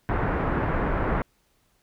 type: low-pass noise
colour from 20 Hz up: pink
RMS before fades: -25 dBFS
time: 0.09-1.22 s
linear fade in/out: 0 ms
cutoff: 1700 Hz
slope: 24 dB/octave
effects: pink hiss -67 dBFS RMS until 1.82 s